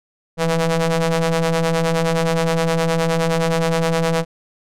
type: ring-modulated tone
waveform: sawtooth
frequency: 163.1 Hz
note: E3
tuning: 18 cents flat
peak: -9 dBFS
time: 0.37-4.25 s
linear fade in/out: 50 ms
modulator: 331 Hz
effects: low-pass 10000 Hz 12 dB/octave